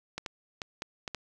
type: clicks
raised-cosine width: 0.2 ms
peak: -18 dBFS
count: 6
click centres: 0.18 / 0.262 / 0.618 / 0.821 / 1.078 / 1.147 s
effects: none

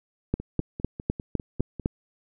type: two click trains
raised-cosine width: 3 ms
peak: -10 / -21 dBFS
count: 7 / 8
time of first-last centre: 0.34-1.859 / 0.4-1.797 s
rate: 3.95 / 5.01 Hz
effects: none

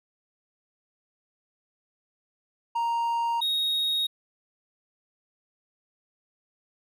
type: tone pair in turn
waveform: triangle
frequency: 932.3 / 3754 Hz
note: A#5 / A#7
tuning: 0 / +11 cents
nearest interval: 2 octaves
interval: 2411 cents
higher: second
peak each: -22 dBFS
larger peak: neither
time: 2.75-3.41 / 3.41-4.07 s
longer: neither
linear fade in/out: 10 ms
effects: none

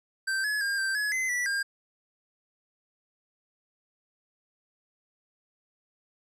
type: tone with pitch steps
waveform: square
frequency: 1561 / 1699 / 1609 / 1567 / 1692 / 2048 / 1958 / 1607 Hz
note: G6 / G#6 / G6 / G6 / G#6 / C7 / B6 / G6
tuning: -8 / +39 / +45 / -1 / +32 / -38 / -15 / +43 cents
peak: -27 dBFS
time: 0.27-1.63 s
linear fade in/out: 10 ms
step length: 170 ms
effects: low-pass 11000 Hz 12 dB/octave

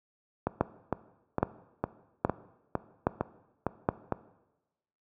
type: two click trains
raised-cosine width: 1 ms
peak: -9 / -13 dBFS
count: 5 / 9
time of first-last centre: 0.61-3.889 / 0.47-4.123 s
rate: 1.22 / 2.19 Hz
effects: noise-tail reverb RT60 1.0 s tail -17 dB re dry + high-pass 80 Hz 12 dB/octave

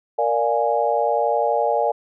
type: chord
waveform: sine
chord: Bb dominant seventh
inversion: none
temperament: equal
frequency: 466.2 / 587.3 / 698.5 / 830.6 Hz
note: Bb4 / D5 / F5 / Ab5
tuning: 0 / 0 / 0 / 0 cents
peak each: -23 / -22 / -23 / -22 dBFS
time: 0.18-1.92 s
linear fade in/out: 10 ms
effects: none

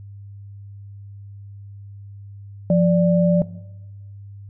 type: tone pair together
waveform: sine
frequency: 174.61 / 587.3 Hz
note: F3 / D5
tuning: 0 / 0 cents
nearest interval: octave + major sixth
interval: 2100 cents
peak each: -14 / -18 dBFS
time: 2.7-3.42 s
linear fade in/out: 2 ms
effects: noise-tail reverb RT60 1.0 s tail -18 dB re dry + added 100 Hz sine -36 dBFS peak until 4.49 s

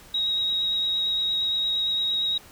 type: tone with vibrato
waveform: sine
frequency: 3799 Hz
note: A#7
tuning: 32 cents sharp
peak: -22 dBFS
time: 0.14-2.38 s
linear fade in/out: 5 ms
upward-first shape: sine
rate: 8.7 Hz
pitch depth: 11 cents each way
effects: pink hiss -49 dBFS RMS until 2.51 s

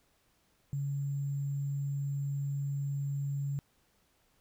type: tone with sample-and-hold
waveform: sine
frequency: 140.6 Hz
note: C#3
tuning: 25 cents sharp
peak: -31 dBFS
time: 0.73-3.59 s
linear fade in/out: 0 ms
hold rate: 7350 Hz
effects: pink hiss -71 dBFS RMS until 4.4 s

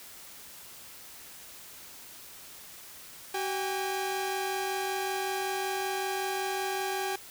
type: tone pair together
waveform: sawtooth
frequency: 381.2 / 807.7 Hz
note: G4 / G#5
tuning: -48 / -48 cents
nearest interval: octave + minor second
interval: 1300 cents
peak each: -29 / -29 dBFS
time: 3.34-7.16 s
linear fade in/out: 5 ms
effects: white hiss -48 dBFS RMS until 7.3 s

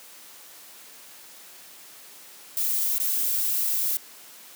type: noise with dropouts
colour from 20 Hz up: violet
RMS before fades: -25 dBFS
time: 2.57-3.97 s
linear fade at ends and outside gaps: 1 ms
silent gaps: 2.983-3 s
effects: white hiss -47 dBFS RMS until 4.55 s + high-pass 200 Hz 12 dB/octave

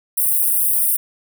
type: high-pass noise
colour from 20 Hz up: white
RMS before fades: -17 dBFS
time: 0.17-0.97 s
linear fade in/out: 10 ms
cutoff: 8800 Hz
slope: 96 dB/octave
effects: none

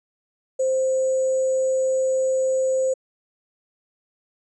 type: tone with sample-and-hold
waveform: sine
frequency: 523.3 Hz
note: C5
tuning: in tune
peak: -18 dBFS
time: 0.59-2.94 s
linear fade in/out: 10 ms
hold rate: 7350 Hz
effects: resampled to 22050 Hz

